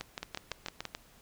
two click trains, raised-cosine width 0.2 ms, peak -19 / -19 dBFS, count 6 / 6, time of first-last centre 0.01-0.853 / 0.23-0.949 s, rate 5.93 / 6.95 Hz, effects pink hiss -60 dBFS RMS until 1.21 s

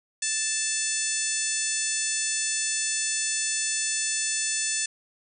harmonic tone, 880 Hz, A5, in tune, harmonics 2 / 3 / 4 / 5 / 6 / 7 / 8 / 9 / 10, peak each -35 / -35 / -38 / -36 / -36 / -32 / -32 / -33 / -32 dBFS, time 0.22-4.86 s, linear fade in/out 5 ms, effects none

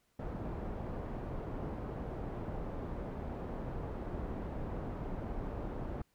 pink low-pass noise, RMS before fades -40 dBFS, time 0.19-6.02 s, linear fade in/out 5 ms, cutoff 760 Hz, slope 12 dB/octave, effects pink hiss -75 dBFS RMS until 6.14 s

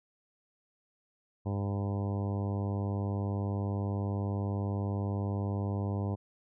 harmonic tone, 100 Hz, G2, 35 cents sharp, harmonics 1 / 2 / 3 / 4 / 5 / 6 / 7 / 8 / 9 / 10, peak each -31 / -37 / -41 / -43 / -45 / -47 / -48 / -49 / -50 / -51 dBFS, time 1.45-6.16 s, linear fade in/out 20 ms, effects none

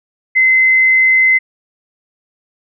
sine tone, 2055 Hz, C7, 32 cents flat, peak -7 dBFS, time 0.35-1.39 s, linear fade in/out 20 ms, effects none

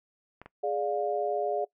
clicks, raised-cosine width 0.5 ms, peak -29 dBFS, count 2, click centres 0.416 / 0.46 s
sine chord, D diminished, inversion second, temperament equal with one note detuned, 415.3 / 587.3 / 706.2 Hz, Ab4 / D5 / F5, 0 / 0 / +19 cents, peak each -31 dBFS, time 0.63-1.65 s, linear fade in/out 10 ms
effects noise-tail reverb RT60 0.1 s tail -21 dB re dry

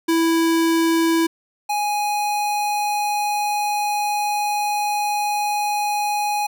square tone pair in turn, 329.6 / 830.5 Hz, E4 / G#5, 0 / 0 cents, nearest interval octave + major third, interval 1600 cents, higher second, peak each -16 / -20 dBFS, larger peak first, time 0.08-1.27 / 1.69-6.47 s, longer second, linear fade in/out 10 ms, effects none

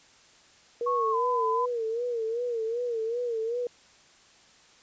sine tone with vibrato, 466.2 Hz, A#4, in tune, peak -27 dBFS, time 0.81-3.67 s, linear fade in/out 2 ms, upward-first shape sine, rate 2.6 Hz, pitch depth 93 cents each way
sine tone with pitch glide, 1100 to 1008.7 Hz, C#6 to B5, -14 to +36 cents, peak -25 dBFS, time 0.86-1.66 s, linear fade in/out 10 ms, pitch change -150 cents, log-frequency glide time 1.11-1.16 s
effects white hiss -57 dBFS RMS until 4.82 s + resampled to 16000 Hz

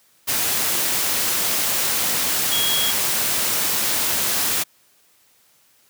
sine tone in noise, 3300 Hz, G#7, 12 cents flat, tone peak -21 dBFS, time 2.51-2.92 s, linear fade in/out 20 ms, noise white, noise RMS -21 dBFS, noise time 0.27-4.64 s, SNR -3 dB, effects white hiss -58 dBFS RMS until 5.89 s + high-pass 80 Hz 12 dB/octave

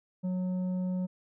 triangle tone with tanh clipping, 183.2 Hz, F#3, 17 cents flat, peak -30 dBFS, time 0.23-1.07 s, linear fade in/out 20 ms, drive 11 dB, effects none

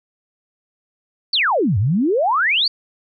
sine exponential two-way sweep, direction down then up, 4742 to 90.8 to 4742 Hz, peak -14 dBFS, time 1.33-2.68 s, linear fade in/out 5 ms, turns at 1.78 s, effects none

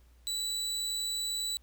30% pulse tone, 3951 Hz, B7, in tune, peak -29 dBFS, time 0.27-1.57 s, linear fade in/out 0 ms, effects added 60 Hz sine -57 dBFS peak until 1.62 s + pink hiss -69 dBFS RMS until 1.62 s

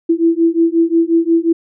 sine beating tone pair, 329.6 / 335.2 Hz, E4 / E4, 0 / +29 cents, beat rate 5.6 Hz, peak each -13 dBFS, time 0.09-1.53 s, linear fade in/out 10 ms, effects none

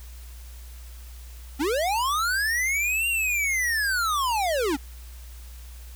square linear two-way sweep, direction up then down, 252.7 to 2800 to 252.7 Hz, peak -23 dBFS, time 1.59-4.77 s, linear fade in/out 20 ms, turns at 3.08 s, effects added 60 Hz sine -39 dBFS peak until 5.95 s + white hiss -51 dBFS RMS until 5.95 s

